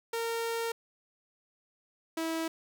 sawtooth tone pair in turn, 460.2 / 325.4 Hz, A#4 / E4, -22 / -22 cents, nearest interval tritone, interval 600 cents, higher first, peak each -27 dBFS, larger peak neither, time 0.13-0.72 / 2.17-2.48 s, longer first, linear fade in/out 5 ms, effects none

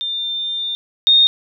sine tone pair in turn, 3601 / 3685 Hz, A7 / A#7, +39 / -21 cents, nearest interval unison, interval 40 cents, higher second, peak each -20 / -8 dBFS, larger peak second, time 0.01-0.75 / 1.07-1.27 s, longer first, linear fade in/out 0 ms, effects none

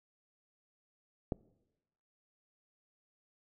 click, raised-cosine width 2 ms, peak -19 dBFS, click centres 1.322 s, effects noise-tail reverb RT60 1.0 s tail -23 dB re dry

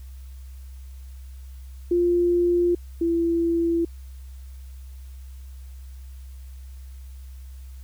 sine tone pair in turn, 349.2 / 336.1 Hz, F4 / E4, 0 / +34 cents, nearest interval minor second, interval 66 cents, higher first, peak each -17 / -19 dBFS, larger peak first, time 1.91-2.75 / 3.01-3.85 s, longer neither, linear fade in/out 5 ms, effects added 65 Hz sine -37 dBFS peak until 7.83 s + white hiss -58 dBFS RMS until 7.83 s

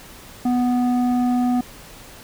square tone with low-pass filter, 246.9 Hz, B3, in tune, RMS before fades -19 dBFS, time 0.45-1.61 s, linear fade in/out 5 ms, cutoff 700 Hz, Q 1.3, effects pink hiss -42 dBFS RMS until 2.23 s

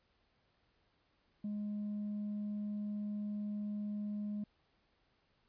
triangle tone with tanh clipping, 207.7 Hz, G#3, in tune, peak -37 dBFS, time 1.44-4.44 s, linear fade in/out 5 ms, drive 6 dB, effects pink hiss -75 dBFS RMS until 5.48 s + resampled to 11025 Hz

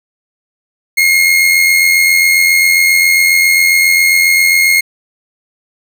40% pulse tone with amplitude modulation, 2148 Hz, C7, 45 cents sharp, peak -4 dBFS, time 0.97-4.81 s, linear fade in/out 10 ms, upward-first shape sine, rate 87.4 Hz, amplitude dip 45%, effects none

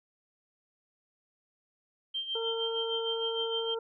sine tone with tremolo, 3149 Hz, G7, 7 cents sharp, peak -30 dBFS, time 2.14-3.75 s, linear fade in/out 10 ms, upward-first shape sine, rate 6.5 Hz, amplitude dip 65%
harmonic tone, 455.4 Hz, A#4, 40 cents flat, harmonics 1 / 2 / 3, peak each -32 / -42 / -45 dBFS, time 2.35-3.79 s, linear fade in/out 5 ms
effects none

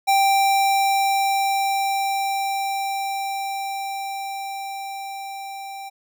square tone with level ramp, 785 Hz, G5, 2 cents sharp, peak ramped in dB -15 to -33 dBFS, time 0.07-5.9 s, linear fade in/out 20 ms, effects none

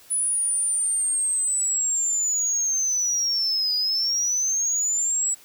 sine linear two-way sweep, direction down then up, 9990 to 4907 to 7860 Hz, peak -19 dBFS, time 0.1-5.35 s, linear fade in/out 20 ms, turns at 3.76 s, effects tanh soft clip ceiling -18 dBFS + white hiss -51 dBFS RMS until 5.44 s

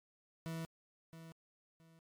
40% pulse tone with echo, 163.6 Hz, E3, 13 cents flat, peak -39 dBFS, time 0.46-0.65 s, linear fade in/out 0 ms, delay 670 ms, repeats 2, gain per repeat -11 dB, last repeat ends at 1.99 s, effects MP3 96 kbps

